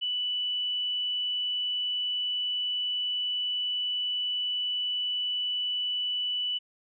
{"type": "tone", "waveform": "sine", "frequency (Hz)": 2970, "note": "F#7", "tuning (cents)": 6, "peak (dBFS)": -27, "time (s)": [0.01, 6.59], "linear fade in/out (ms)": 20, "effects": []}